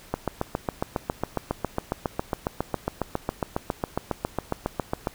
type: click train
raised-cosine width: 1 ms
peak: -10 dBFS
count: 37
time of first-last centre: 0.14-5.072 s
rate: 7.3 Hz
effects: pink hiss -49 dBFS RMS until 5.14 s